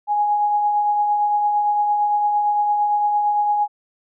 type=tone with tremolo; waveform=sine; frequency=830.6 Hz; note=G#5; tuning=in tune; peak=-14 dBFS; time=0.07-3.68 s; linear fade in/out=50 ms; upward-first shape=triangle; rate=8.8 Hz; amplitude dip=35%; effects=none